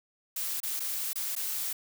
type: noise with dropouts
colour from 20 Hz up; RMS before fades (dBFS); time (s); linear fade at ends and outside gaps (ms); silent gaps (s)
blue; -33; 0.36-1.73; 5; 0.603-0.631 / 0.796-0.802 / 1.132-1.156 / 1.353-1.363
effects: none